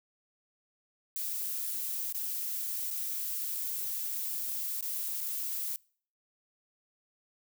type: noise with dropouts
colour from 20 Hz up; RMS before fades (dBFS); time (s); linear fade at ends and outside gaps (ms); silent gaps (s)
violet; -35; 1.16-5.76; 0; 2.124-2.147 / 2.904-2.911 / 4.809-4.826 / 5.206-5.211
effects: noise-tail reverb RT60 0.5 s tail -25 dB re dry